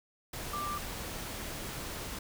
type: tone in noise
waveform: sine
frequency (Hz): 1181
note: D6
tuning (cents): +9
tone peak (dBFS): -34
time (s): 0.53-0.78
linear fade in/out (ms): 5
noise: pink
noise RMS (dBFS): -40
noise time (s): 0.33-2.19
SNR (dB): +3
effects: none